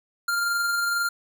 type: tone with amplitude modulation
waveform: square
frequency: 1396.9 Hz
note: F6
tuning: in tune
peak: -22 dBFS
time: 0.28-1.09 s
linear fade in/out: 5 ms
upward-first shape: sine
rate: 22.1 Hz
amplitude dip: 25%
effects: none